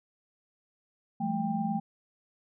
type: tone cluster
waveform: sine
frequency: 170.6 / 199.4 / 219.1 / 792 Hz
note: F3 / G3 / A3 / G5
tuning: -40 / +30 / -7 / +18 cents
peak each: -35 / -35 / -31 / -33 dBFS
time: 1.2-1.8 s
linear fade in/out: 10 ms
effects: none